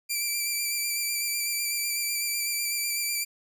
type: tone with vibrato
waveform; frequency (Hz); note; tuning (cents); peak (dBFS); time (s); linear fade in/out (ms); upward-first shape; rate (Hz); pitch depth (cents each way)
10% pulse; 2349; D7; 0; -18; 0.09-3.25; 20; square; 8; 21
effects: none